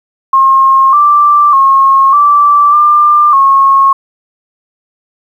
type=tone with pitch steps; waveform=sine; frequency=1073 / 1175 / 1084 / 1165 / 1193 / 1090 Hz; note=C6 / D6 / C#6 / D6 / D6 / C#6; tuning=+43 / +1 / -39 / -14 / +27 / -29 cents; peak=-3 dBFS; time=0.33-3.93 s; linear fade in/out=5 ms; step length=600 ms; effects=7-bit